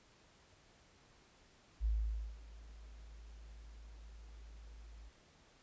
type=tone with ADSR envelope; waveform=sine; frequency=54 Hz; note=A1; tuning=32 cents flat; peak=-30 dBFS; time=1.8-5.11 s; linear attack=50 ms; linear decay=510 ms; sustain=-21 dB; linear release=28 ms; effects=pink hiss -66 dBFS RMS until 5.62 s + resampled to 16000 Hz